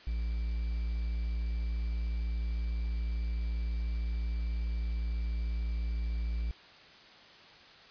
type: tone with quantisation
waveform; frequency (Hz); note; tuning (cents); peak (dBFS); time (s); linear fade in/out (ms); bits
triangle; 56.9; A#1; -41; -28; 0.07-6.51; 0; 9
effects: white hiss -54 dBFS RMS until 7.9 s + resampled to 11025 Hz